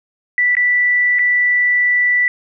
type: tone with dropouts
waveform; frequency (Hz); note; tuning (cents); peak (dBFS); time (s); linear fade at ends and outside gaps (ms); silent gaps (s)
sine; 1969; B6; -6; -11; 0.38-2.28; 1; 0.552-0.568 / 1.187-1.192
effects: none